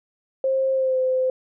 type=tone with pitch glide; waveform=sine; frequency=531 to 515.9 Hz; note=C5 to C5; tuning=+25 to -24 cents; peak=-18 dBFS; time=0.44-1.3 s; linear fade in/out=2 ms; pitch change=-49 cents; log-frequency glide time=0.73-0.98 s; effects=none